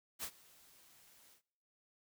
white noise with ADSR envelope, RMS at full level -40 dBFS, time 0.19-1.42 s, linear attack 43 ms, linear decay 70 ms, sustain -24 dB, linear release 97 ms, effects noise-tail reverb RT60 0.9 s tail -25 dB re dry

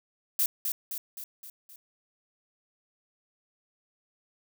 violet noise with echo, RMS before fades -25 dBFS, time 0.39-0.46 s, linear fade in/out 2 ms, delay 260 ms, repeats 5, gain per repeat -5 dB, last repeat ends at 1.76 s, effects none

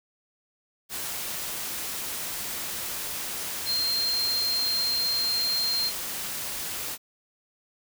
sine tone in noise, 4186 Hz, C8, in tune, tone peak -24 dBFS, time 3.65-5.92 s, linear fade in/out 50 ms, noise white, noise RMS -33 dBFS, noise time 0.89-6.98 s, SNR +6 dB, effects none

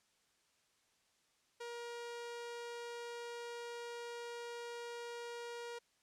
sawtooth tone, 474 Hz, A#4, 29 cents sharp, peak -40 dBFS, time 1.6-5.79 s, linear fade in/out 10 ms, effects white hiss -75 dBFS RMS until 6.02 s + low-pass 8000 Hz 12 dB/octave

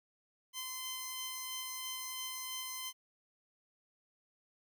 10% pulse tone pair together, 1033 / 3096 Hz, C6 / G7, -22 / -22 cents, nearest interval octave + perfect fifth, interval 1900 cents, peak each -35 / -34 dBFS, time 0.53-2.93 s, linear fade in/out 50 ms, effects none

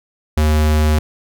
square tone, 76.6 Hz, D#2, 27 cents flat, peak -12 dBFS, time 0.37-0.99 s, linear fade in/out 5 ms, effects none

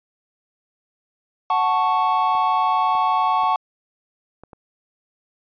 triangle chord, F# minor, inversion none, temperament equal, 740 / 880 / 1108.7 Hz, F#5 / A5 / C#6, 0 / 0 / 0 cents, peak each -20 / -19 / -18 dBFS, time 1.5-3.56 s, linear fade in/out 2 ms
clicks, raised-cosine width 1 ms, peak -27 dBFS, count 5, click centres 2.351 / 2.952 / 3.435 / 4.436 / 4.532 s
effects resampled to 11025 Hz

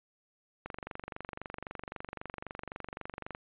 click train, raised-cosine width 0.5 ms, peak -24 dBFS, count 65, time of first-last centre 0.66-3.349 s, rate 23.8 Hz, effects resampled to 8000 Hz

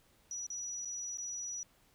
sine tone with dropouts, 5860 Hz, F#8, 18 cents flat, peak -38 dBFS, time 0.31-1.63 s, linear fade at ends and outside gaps 1 ms, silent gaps 0.466-0.502 / 0.849-0.855 / 1.173-1.183 s, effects pink hiss -68 dBFS RMS until 1.94 s

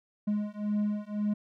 triangle beating tone pair, 207.7 / 209.6 Hz, G#3 / G#3, 0 / +16 cents, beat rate 1.9 Hz, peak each -29 dBFS, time 0.27-1.34 s, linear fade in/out 10 ms, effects none

